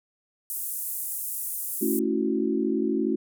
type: band-pass noise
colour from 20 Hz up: white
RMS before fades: -32 dBFS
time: 0.5-1.99 s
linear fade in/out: 0 ms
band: 9300 to 16000 Hz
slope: 24 dB/octave
type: chord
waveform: sine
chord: F# minor seventh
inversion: first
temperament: equal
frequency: 220 / 277.2 / 329.6 / 370 Hz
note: A3 / C#4 / E4 / F#4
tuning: 0 / 0 / 0 / 0 cents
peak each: -28 dBFS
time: 1.81-3.16 s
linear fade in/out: 10 ms
effects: none